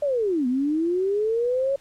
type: linear two-way sweep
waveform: sine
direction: down then up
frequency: 601 to 242.2 to 558 Hz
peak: -20 dBFS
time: 0.02-1.76 s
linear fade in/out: 5 ms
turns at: 0.47 s
effects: pink hiss -55 dBFS RMS until 1.8 s + low-pass 10000 Hz 12 dB/octave